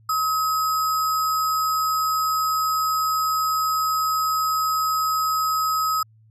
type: tone with sample-and-hold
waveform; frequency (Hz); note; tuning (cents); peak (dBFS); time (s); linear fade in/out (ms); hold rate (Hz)
sine; 1276; D#6; +43; -19; 0.09-6.03; 5; 6300
effects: added 110 Hz sine -51 dBFS peak until 6.3 s + resampled to 32000 Hz